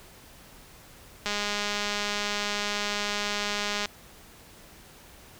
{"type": "click train", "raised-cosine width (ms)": 0.2, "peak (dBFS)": -12, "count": 536, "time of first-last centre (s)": [1.26, 3.857], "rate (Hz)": 206, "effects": ["pink hiss -51 dBFS RMS until 5.39 s"]}